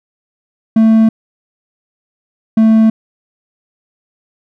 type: tone pair in turn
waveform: triangle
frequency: 222.2 / 221.4 Hz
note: A3 / A3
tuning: +17 / +11 cents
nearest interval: unison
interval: 6 cents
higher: first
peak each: -3 dBFS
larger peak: neither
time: 0.76-1.09 / 2.57-2.9 s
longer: neither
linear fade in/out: 5 ms
effects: none